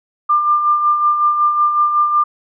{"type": "tone with tremolo", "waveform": "sine", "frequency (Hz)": 1195, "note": "D6", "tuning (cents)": 30, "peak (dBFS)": -9, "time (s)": [0.29, 2.24], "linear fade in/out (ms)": 10, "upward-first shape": "sine", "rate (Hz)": 5.4, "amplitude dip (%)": 50, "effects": []}